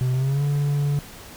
triangle tone with pitch glide, 127.5 to 143.94 Hz, C3 to D3, -44 to -34 cents, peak -17 dBFS, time 0.01-0.99 s, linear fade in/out 0 ms, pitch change +210 cents, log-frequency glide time 0.13-0.43 s, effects pink hiss -42 dBFS RMS until 1.36 s

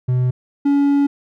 triangle tone pair in turn, 126 / 282.9 Hz, B2 / C#4, +35 / +35 cents, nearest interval octave + major second, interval 1400 cents, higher second, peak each -12 / -10 dBFS, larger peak second, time 0.08-0.31 / 0.65-1.07 s, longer second, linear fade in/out 10 ms, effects none

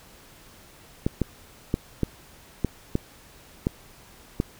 clicks, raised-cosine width 3 ms, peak -9 dBFS, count 8, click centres 1.065 / 1.217 / 1.741 / 2.033 / 2.647 / 2.954 / 3.669 / 4.401 s, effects pink hiss -51 dBFS RMS until 4.59 s

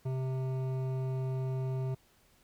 triangle tone with hard clipping, 130.81 Hz, C3, in tune, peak -33 dBFS, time 0.05-1.95 s, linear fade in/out 10 ms, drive 16 dB, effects pink hiss -66 dBFS RMS until 2.43 s

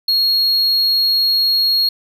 triangle tone, 4296 Hz, C8, 45 cents sharp, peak -11 dBFS, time 0.08-1.89 s, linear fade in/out 5 ms, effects none

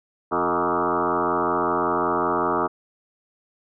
sine tone with frequency modulation, 789 Hz, G5, 11 cents sharp, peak -19 dBFS, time 0.31-2.68 s, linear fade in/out 20 ms, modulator 85.3 Hz, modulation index 6.2, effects none

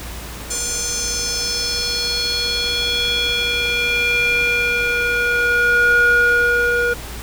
square tone with band-pass filter sweep, 479.3 Hz, A#4, 48 cents sharp, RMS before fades -18 dBFS, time 0.5-6.94 s, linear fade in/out 10 ms, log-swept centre 7200 to 1100 Hz, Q 3.8, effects added 58 Hz sine -33 dBFS peak until 7.22 s + pink hiss -33 dBFS RMS until 7.22 s

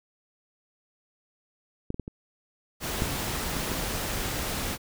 clicks, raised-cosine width 3 ms, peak -16 / -22 / -18 / -23 / -14 / -21 / -17 dBFS, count 7, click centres 1.904 / 1.944 / 1.997 / 2.079 / 3.021 / 3.567 / 3.717 s
pink noise, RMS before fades -31 dBFS, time 2.8-4.78 s, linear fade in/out 50 ms
effects none

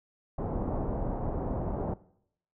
pink low-pass noise, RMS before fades -32 dBFS, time 0.38-1.94 s, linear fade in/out 5 ms, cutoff 850 Hz, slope 24 dB/octave, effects noise-tail reverb RT60 0.7 s tail -20 dB re dry

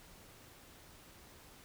silence, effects pink hiss -58 dBFS RMS until 1.64 s

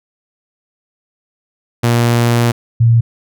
sawtooth / sine tone pair in turn, 118.6 / 115.96 Hz, A#2 / A#2, +30 / -9 cents, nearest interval unison, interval 39 cents, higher first, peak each -6 dBFS, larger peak neither, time 1.83-2.52 / 2.8-3.01 s, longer first, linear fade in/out 10 ms, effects none

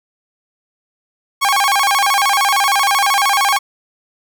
sawtooth tone with vibrato, 940 Hz, A#5, 14 cents sharp, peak -8 dBFS, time 1.41-3.59 s, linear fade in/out 20 ms, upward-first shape square, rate 13 Hz, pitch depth 280 cents each way, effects none

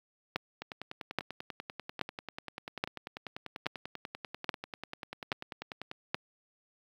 two click trains, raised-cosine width 0.3 ms, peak -13 / -23 dBFS, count 8 / 55, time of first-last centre 0.36-6.145 / 0.62-5.914 s, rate 1.21 / 10.2 Hz, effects high-pass 100 Hz 12 dB/octave + 9-bit

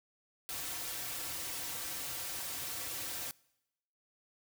white noise with comb filter, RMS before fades -40 dBFS, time 0.49-3.31 s, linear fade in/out 0 ms, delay 4.8 ms, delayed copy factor -0.7, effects noise-tail reverb RT60 0.9 s tail -24 dB re dry

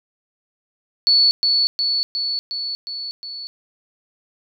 sine tone with echo, 4435 Hz, C#8, in tune, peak -11 dBFS, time 1.07-1.31 s, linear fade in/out 0 ms, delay 360 ms, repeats 6, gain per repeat -3 dB, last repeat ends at 3.47 s, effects none

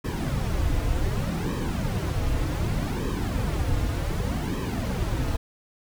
brown noise with flanger, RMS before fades -26 dBFS, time 0.04-5.37 s, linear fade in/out 10 ms, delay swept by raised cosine 1.4 to 5.3 ms, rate 0.66 Hz, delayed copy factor -0.7, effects none

